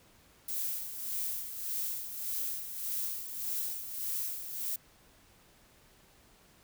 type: noise with tremolo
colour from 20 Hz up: violet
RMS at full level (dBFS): -34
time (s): 0.48-4.76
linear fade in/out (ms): 5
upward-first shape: sine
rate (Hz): 1.7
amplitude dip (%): 60
effects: pink hiss -62 dBFS RMS until 6.63 s